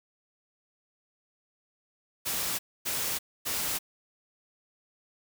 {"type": "noise bursts", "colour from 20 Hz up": "white", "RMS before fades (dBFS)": -31, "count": 3, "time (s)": [2.25, 3.79], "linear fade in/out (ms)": 20, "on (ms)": 340, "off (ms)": 260, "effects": []}